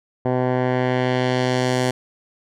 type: tone with low-pass filter sweep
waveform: 10% pulse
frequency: 126.8 Hz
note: B2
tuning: 46 cents sharp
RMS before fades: -20 dBFS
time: 0.25-1.91 s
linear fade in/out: 5 ms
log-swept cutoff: 930 to 9300 Hz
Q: 0.92
effects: none